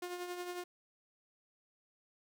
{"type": "tone with tremolo", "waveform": "sawtooth", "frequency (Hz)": 355.9, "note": "F4", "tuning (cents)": 33, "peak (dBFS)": -34, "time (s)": [0.02, 0.64], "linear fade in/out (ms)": 5, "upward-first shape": "triangle", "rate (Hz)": 11, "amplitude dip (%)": 55, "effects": []}